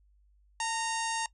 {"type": "harmonic tone with a mistuned harmonic", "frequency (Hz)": 926, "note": "A#5", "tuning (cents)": -12, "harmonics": [1, 2, 3, 4, 5, 6, 7, 8, 9, 10], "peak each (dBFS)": [-32, -38, -39, -43, -44, -43, -41, -44, -46, -45], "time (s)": [0.6, 1.26], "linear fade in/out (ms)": 2, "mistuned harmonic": 1, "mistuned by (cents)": -47, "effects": ["noise-tail reverb RT60 0.1 s tail -21 dB re dry", "added 50 Hz sine -61 dBFS peak until 1.33 s"]}